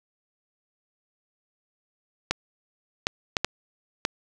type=clicks; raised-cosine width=0.2 ms; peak=-5 dBFS; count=5; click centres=2.31 / 3.069 / 3.368 / 3.446 / 4.051 s; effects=none